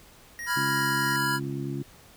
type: tone with tremolo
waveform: square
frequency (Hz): 1880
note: A#6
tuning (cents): +14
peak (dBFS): -34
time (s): 0.39-1.16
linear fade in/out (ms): 0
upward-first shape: sine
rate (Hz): 3.1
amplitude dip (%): 30
type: chord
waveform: square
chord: F diminished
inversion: second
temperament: equal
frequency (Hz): 987.8 / 1396.9 / 1661.2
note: Cb6 / F6 / Ab6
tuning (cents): 0 / 0 / 0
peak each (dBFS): -30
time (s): 0.46-1.4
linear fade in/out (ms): 50
type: harmonic tone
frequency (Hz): 69.3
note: C#2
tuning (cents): 0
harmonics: 2 / 3 / 4 / 5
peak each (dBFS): -32 / -38 / -35 / -36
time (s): 0.56-1.83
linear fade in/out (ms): 10
effects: pink hiss -53 dBFS RMS until 2.16 s